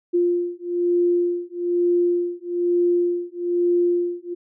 sine beating tone pair, 349.5 / 350.6 Hz, F4 / F4, +1 / +7 cents, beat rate 1.1 Hz, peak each -21 dBFS, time 0.13-4.35 s, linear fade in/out 20 ms, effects none

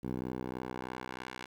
10% pulse tone with band-pass filter sweep, 63.1 Hz, B1, 38 cents sharp, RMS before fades -40 dBFS, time 0.03-1.46 s, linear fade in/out 10 ms, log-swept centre 240 to 2300 Hz, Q 0.7, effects 10-bit

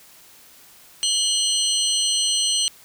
sine tone cluster, 2908 / 3142 / 4197 / 6040 / 8300 Hz, F#7 / G7 / C8 / F#8 / C9, -31 / +3 / +5 / +35 / -15 cents, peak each -25 dBFS, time 1.03-2.68 s, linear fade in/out 0 ms, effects white hiss -49 dBFS RMS until 2.84 s

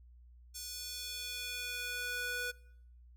square tone with high-pass filter sweep, 490.8 Hz, B4, 11 cents flat, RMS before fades -40 dBFS, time 0.54-2.52 s, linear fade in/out 20 ms, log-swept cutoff 5900 to 1100 Hz, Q 1.5, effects noise-tail reverb RT60 0.7 s tail -23 dB re dry + added 60 Hz sine -55 dBFS peak until 3.16 s

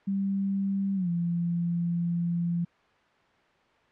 sine tone with pitch glide, 196 to 171.62 Hz, G3 to F3, 0 to -30 cents, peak -25 dBFS, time 0.07-2.65 s, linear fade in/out 10 ms, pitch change -230 cents, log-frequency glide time 0.95-1.09 s, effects white hiss -62 dBFS RMS until 3.91 s + low-pass 2000 Hz 12 dB/octave

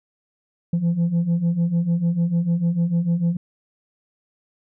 sine beating tone pair, 166.1 / 172.8 Hz, E3 / F3, +13 / -18 cents, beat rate 6.7 Hz, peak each -21 / -17 dBFS, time 0.73-3.37 s, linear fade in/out 5 ms, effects tanh soft clip ceiling -15 dBFS

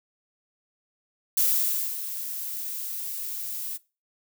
violet noise with ADSR envelope, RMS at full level -21 dBFS, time 1.37-3.78 s, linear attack 6 ms, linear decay 580 ms, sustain -12 dB, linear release 23 ms, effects noise-tail reverb RT60 0.3 s tail -21 dB re dry

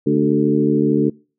harmonic tone with a mistuned harmonic, 73.42 Hz, D2, in tune, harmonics 2 / 3 / 4 / 5 / 6, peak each -22 / -19 / -17 / -21 / -21 dBFS, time 0.06-1.1 s, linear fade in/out 10 ms, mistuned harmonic 5, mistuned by +37 cents, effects noise-tail reverb RT60 0.4 s tail -26 dB re dry

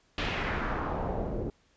pink noise with low-pass filter sweep, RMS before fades -32 dBFS, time 0.18-1.5 s, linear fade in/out 2 ms, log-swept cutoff 3300 to 390 Hz, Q 1.7, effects pink hiss -67 dBFS RMS until 1.76 s + resampled to 16000 Hz

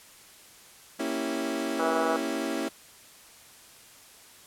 30% pulse chord, A# diminished seventh, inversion none, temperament equal, 233.1 / 277.2 / 329.6 / 392 Hz, A#3 / C#4 / E4 / G4, 0 / 0 / 0 / 0 cents, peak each -33 / -30 / -30 / -35 dBFS, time 0.99-2.69 s, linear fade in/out 10 ms
harmonic tone, 162.7 Hz, E3, 22 cents flat, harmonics 3 / 4 / 5 / 6 / 7 / 8 / 9, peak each -30 / -31 / -32 / -37 / -35 / -34 / -36 dBFS, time 1.79-2.17 s, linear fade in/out 10 ms
effects white hiss -52 dBFS RMS until 4.46 s + low-pass 12000 Hz 12 dB/octave

